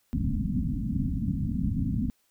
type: low-pass noise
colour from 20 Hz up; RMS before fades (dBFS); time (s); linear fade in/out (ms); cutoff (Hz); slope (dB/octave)
white; -28; 0.13-2.1; 0; 270; 96
effects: white hiss -70 dBFS RMS until 2.3 s